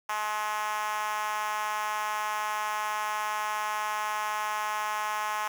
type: tone with high-pass filter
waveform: 5% pulse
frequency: 212.1 Hz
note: G#3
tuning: 37 cents sharp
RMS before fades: -31 dBFS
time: 0.09-5.48 s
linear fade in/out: 5 ms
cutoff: 930 Hz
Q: 4.3
effects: 8-bit

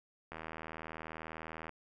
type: click train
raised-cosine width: 0.5 ms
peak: -28 dBFS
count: 111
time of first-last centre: 0.32-1.693 s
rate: 80.1 Hz
effects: none

